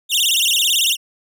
sawtooth tone with vibrato, 3206 Hz, G7, 38 cents sharp, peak -11 dBFS, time 0.09-0.97 s, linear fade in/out 50 ms, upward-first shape sine, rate 18 Hz, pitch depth 280 cents each way, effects none

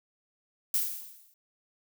violet noise with exponential decay, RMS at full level -25 dBFS, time 0.74-1.34 s, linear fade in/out 2 ms, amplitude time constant 130 ms, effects none

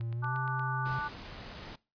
triangle tone with pitch glide, 115.7 to 130.62 Hz, A#2 to C3, -13 to -3 cents, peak -31 dBFS, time 0-0.99 s, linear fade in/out 5 ms, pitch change +210 cents, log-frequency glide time 0.13-0.36 s
click train, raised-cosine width 0.3 ms, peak -34 dBFS, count 6, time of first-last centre 0.01-0.595 s, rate 8.55 Hz
sine chord, D major, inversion second, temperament equal, 880 / 1174.7 / 1480 Hz, A5 / D6 / F#6, 0 / 0 / 0 cents, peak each -37 dBFS, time 0.22-1.09 s, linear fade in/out 20 ms
pink noise, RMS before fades -45 dBFS, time 0.85-1.76 s, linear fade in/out 10 ms
effects noise-tail reverb RT60 0.3 s tail -22 dB re dry + resampled to 11025 Hz

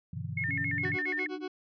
sine chord, E minor seventh, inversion first, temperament just, 98.89 / 123.61 / 148.33 / 164.81 Hz, G2 / B2 / D3 / E3, +16 / +2 / +18 / 0 cents, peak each -39 / -39 / -40 / -40 dBFS, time 0.13-0.97 s, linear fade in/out 5 ms
sine tone with vibrato, 1975.5 Hz, B6, in tune, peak -30 dBFS, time 0.37-1.27 s, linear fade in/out 5 ms, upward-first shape square, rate 7.3 Hz, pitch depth 160 cents each way
sine tone with pitch glide, 277.2 to 302.3 Hz, C#4 to D#4, 0 to -50 cents, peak -39 dBFS, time 0.48-1.48 s, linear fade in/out 10 ms, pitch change +150 cents, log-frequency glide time 0.58-1.25 s
40% pulse tone with tremolo, 370 Hz, F#4, in tune, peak -33 dBFS, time 0.83-1.48 s, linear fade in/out 5 ms, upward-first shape sine, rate 8.4 Hz, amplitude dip 100%
effects resampled to 11025 Hz

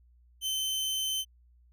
sawtooth tone, 3076 Hz, G7, 33 cents flat, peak -26 dBFS, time 0.41-1.25 s, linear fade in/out 50 ms, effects added 60 Hz sine -58 dBFS peak until 1.72 s

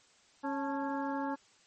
harmonic tone with a mistuned harmonic, 275 Hz, C#4, 14 cents flat, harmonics 1 / 2 / 3 / 4 / 5 / 6, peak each -35 / -41 / -37 / -44 / -47 / -46 dBFS, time 0.43-1.36 s, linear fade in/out 20 ms, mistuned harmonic 3, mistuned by +92 cents, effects white hiss -64 dBFS RMS until 1.66 s + MP3 32 kbps

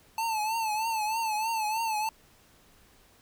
square tone with vibrato, 880 Hz, A5, in tune, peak -28 dBFS, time 0.18-2.09 s, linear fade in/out 2 ms, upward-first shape triangle, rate 3.2 Hz, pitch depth 87 cents each way, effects pink hiss -60 dBFS RMS until 3.21 s

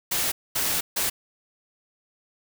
white noise bursts at uneven times, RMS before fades -25 dBFS, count 3, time 0.11-0.32 / 0.55-0.81 / 0.96-1.1 s, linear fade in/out 10 ms, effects none

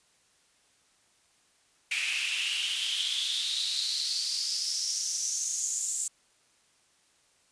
pink noise with high-pass filter sweep, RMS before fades -31 dBFS, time 1.91-6.08 s, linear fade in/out 5 ms, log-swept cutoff 2400 to 7600 Hz, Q 6.8, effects white hiss -66 dBFS RMS until 7.51 s + resampled to 22050 Hz

